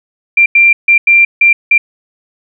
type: tone bursts at uneven times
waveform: sine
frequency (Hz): 2371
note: D7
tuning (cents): +16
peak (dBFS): -3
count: 6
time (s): 0.37-0.46 / 0.55-0.73 / 0.88-0.98 / 1.07-1.25 / 1.41-1.53 / 1.71-1.78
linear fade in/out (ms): 5
effects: none